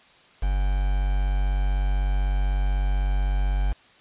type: tone with quantisation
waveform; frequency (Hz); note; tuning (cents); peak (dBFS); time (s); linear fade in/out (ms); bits
triangle; 48; G1; -36; -18; 0.42-3.73; 10; 6
effects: white hiss -54 dBFS RMS until 4 s + resampled to 8000 Hz